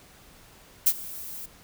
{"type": "noise with ADSR envelope", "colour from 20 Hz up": "violet", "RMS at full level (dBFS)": -17, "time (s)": [0.86, 1.46], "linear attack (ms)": 11, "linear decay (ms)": 56, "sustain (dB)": -21, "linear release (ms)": 7, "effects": ["pink hiss -53 dBFS RMS until 1.63 s"]}